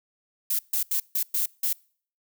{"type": "noise bursts at uneven times", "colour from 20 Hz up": "violet", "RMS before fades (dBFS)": -25, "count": 6, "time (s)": [[0.5, 0.59], [0.73, 0.83], [0.91, 1], [1.15, 1.23], [1.34, 1.46], [1.63, 1.73]], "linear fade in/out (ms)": 5, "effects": ["noise-tail reverb RT60 0.5 s tail -26 dB re dry"]}